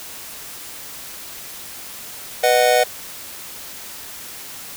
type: chord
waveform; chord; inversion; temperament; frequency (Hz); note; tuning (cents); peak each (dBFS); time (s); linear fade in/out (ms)
square; B major; none; just; 493.9 / 617.4 / 740.8; B4 / D#5 / F#5; 0 / -14 / +2; -18; 2.43-2.84; 10
effects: white hiss -35 dBFS RMS until 4.76 s